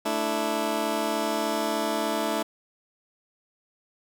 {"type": "chord", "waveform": "15% pulse", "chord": "A suspended fourth", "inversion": "none", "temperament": "just", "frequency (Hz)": [220, 293.3, 330], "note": ["A3", "D4", "E4"], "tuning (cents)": [0, -2, 2], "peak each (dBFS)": -24, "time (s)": [0.05, 2.43], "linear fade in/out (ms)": 10, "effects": []}